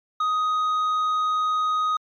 sine tone with tanh clipping, 1251 Hz, D#6, 9 cents sharp, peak -21 dBFS, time 0.2-1.97 s, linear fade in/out 5 ms, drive 5 dB, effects MP3 64 kbps

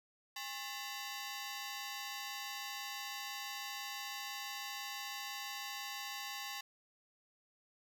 10% pulse ring-modulated tone, 946 Hz, A#5, 25 cents sharp, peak -30 dBFS, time 0.36-6.61 s, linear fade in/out 5 ms, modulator 133 Hz, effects none

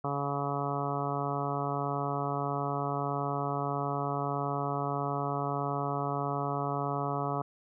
harmonic tone, 141.6 Hz, C#3, 37 cents sharp, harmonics 1 / 2 / 3 / 4 / 5 / 6 / 7 / 8 / 9, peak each -35 / -39 / -38 / -41 / -36 / -41 / -40 / -38 / -40 dBFS, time 0.04-7.42 s, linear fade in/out 5 ms, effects none

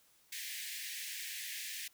pink high-pass noise, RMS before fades -43 dBFS, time 0.32-1.88 s, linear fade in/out 5 ms, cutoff 1700 Hz, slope 96 dB/octave, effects white hiss -68 dBFS RMS until 1.93 s

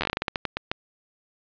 slowing click train, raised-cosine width 0.3 ms, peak -9 dBFS, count 14, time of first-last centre 0.01-0.715 s, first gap 11 ms, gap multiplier 1.24, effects resampled to 11025 Hz + 8-bit

